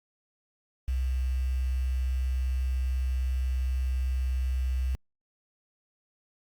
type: tone with quantisation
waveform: sine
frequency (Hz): 64.1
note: C2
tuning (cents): -35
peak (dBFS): -25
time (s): 0.88-4.95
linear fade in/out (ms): 0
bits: 8
effects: Opus 48 kbps